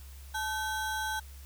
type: ring-modulated tone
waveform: square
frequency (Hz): 1200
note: D6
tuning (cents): +37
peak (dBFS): -29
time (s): 0.34-1.2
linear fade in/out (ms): 10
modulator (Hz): 330
effects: added 68 Hz sine -45 dBFS peak until 1.45 s + white hiss -56 dBFS RMS until 1.45 s

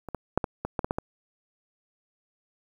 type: clicks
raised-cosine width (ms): 1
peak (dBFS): -23 / -17 / -7 / -13 / -15 / -12 / -13 / -12 / -14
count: 9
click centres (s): 0.087 / 0.147 / 0.376 / 0.442 / 0.65 / 0.792 / 0.845 / 0.909 / 0.985
effects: 8-bit

